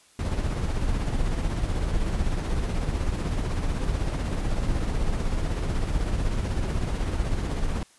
brown noise with tremolo, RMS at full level -24 dBFS, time 0.19-7.83 s, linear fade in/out 2 ms, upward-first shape sine, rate 16 Hz, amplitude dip 40%, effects white hiss -57 dBFS RMS until 7.98 s + resampled to 24000 Hz

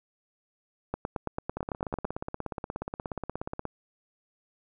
two click trains, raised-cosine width 1 ms, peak -19 / -16 dBFS, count 36 / 11, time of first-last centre 1.57-3.653 / 0.94-2.051 s, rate 16.8 / 9 Hz, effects none

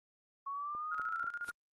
sine linear sweep, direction up, 1100 to 1378 Hz, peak -37 dBFS, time 0.46-1.3 s, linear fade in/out 10 ms
click train, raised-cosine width 1 ms, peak -38 dBFS, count 4, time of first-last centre 0.75-1.489 s, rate 4.06 Hz
sine tone with tremolo, 1417 Hz, F6, 25 cents sharp, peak -36 dBFS, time 0.91-1.51 s, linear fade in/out 10 ms, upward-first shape square, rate 14 Hz, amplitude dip 75%
white noise with exponential growth, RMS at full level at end -42 dBFS, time 1.4-1.5 s, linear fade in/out 2 ms, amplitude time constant 20 ms
effects Opus 32 kbps

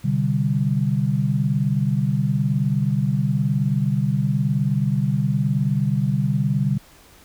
sine chord, C suspended second, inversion none, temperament equal with one note detuned, 127.83 / 146.83 / 196 Hz, C3 / D3 / G3, -40 / 0 / 0 cents, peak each -22 / -21 / -23 dBFS, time 0.04-6.78 s, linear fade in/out 10 ms, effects pink hiss -50 dBFS RMS until 7.24 s

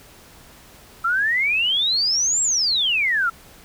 sine exponential two-way sweep, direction up then down, 1318.5 to 7690 to 1318.5 Hz, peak -17 dBFS, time 1.04-3.3 s, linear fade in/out 10 ms, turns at 2.42 s, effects pink hiss -47 dBFS RMS until 3.64 s

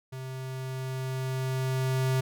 square tone with level ramp, 130.81 Hz, C3, in tune, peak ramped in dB -37 to -24 dBFS, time 0.12-2.21 s, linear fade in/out 10 ms, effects none

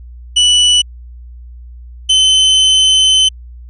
40% pulse tone pair in turn, 2960 / 3054 Hz, F#7 / G7, 0 / -46 cents, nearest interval minor second, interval 54 cents, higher second, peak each -6 dBFS, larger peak neither, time 0.36-0.82 / 2.09-3.29 s, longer second, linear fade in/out 10 ms, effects added 60 Hz sine -30 dBFS peak until 3.69 s + resampled to 24000 Hz

